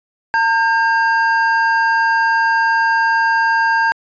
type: tone pair together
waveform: triangle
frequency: 908.7 / 1600 Hz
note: A#5 / G6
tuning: -44 / +35 cents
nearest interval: minor seventh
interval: 979 cents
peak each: -13 dBFS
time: 0.34-3.92 s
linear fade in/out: 0 ms
effects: resampled to 16000 Hz